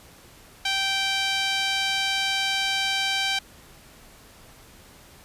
sawtooth tone with band-pass filter, 780 Hz, G5, 9 cents flat, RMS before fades -25 dBFS, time 0.65-3.39 s, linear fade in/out 5 ms, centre 3400 Hz, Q 1.5, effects pink hiss -50 dBFS RMS until 5.24 s + resampled to 32000 Hz

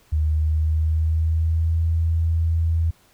sine tone with pitch glide, 77 to 82.05 Hz, D#2 to E2, -17 to -8 cents, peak -17 dBFS, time 0.12-2.91 s, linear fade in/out 10 ms, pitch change +109 cents, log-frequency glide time 0.24-1.83 s, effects pink hiss -57 dBFS RMS until 3.13 s

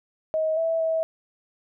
sine tone with pitch steps, 632 / 655 / 647 Hz, D#5 / E5 / E5, +27 / -11 / -32 cents, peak -21 dBFS, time 0.34-1.03 s, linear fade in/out 0 ms, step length 230 ms, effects none

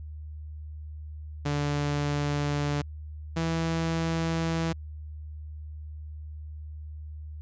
sawtooth tone pair in turn, 145.3 / 164.14 Hz, D3 / E3, -18 / -7 cents, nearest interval major second, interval 211 cents, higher second, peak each -22 dBFS, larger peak neither, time 1.45-2.82 / 3.36-4.73 s, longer neither, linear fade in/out 10 ms, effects added 76 Hz sine -37 dBFS peak until 7.41 s + resampled to 16000 Hz

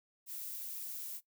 violet noise, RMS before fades -43 dBFS, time 0.26-1.21 s, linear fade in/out 50 ms, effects noise-tail reverb RT60 0.1 s tail -17 dB re dry

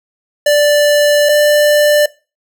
square tone pair in turn, 587.3 / 592.1 Hz, D5 / D5, 0 / +14 cents, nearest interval unison, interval 14 cents, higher second, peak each -8 dBFS, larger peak neither, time 0.46-1.29 / 1.29-2.06 s, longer first, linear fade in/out 5 ms, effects noise-tail reverb RT60 0.3 s tail -20 dB re dry

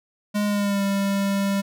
square tone with pitch glide, 207.1 to 197.98 Hz, G#3 to G3, -5 to +17 cents, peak -21 dBFS, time 0.34-1.62 s, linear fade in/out 20 ms, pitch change -78 cents, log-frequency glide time 0.45-0.83 s, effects none

